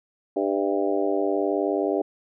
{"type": "harmonic tone with a mistuned harmonic", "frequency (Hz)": 99.3, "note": "G2", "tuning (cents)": 23, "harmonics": [3, 4, 5, 6, 7, 8], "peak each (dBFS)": [-27, -25, -30, -29, -30, -35], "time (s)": [0.36, 2.02], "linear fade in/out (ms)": 5, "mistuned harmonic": 7, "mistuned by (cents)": -50, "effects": []}